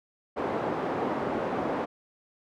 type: band-pass noise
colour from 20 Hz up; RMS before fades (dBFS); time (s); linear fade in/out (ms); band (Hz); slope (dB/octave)
pink; -30; 0.36-1.86; 20; 270 to 940; 12
effects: none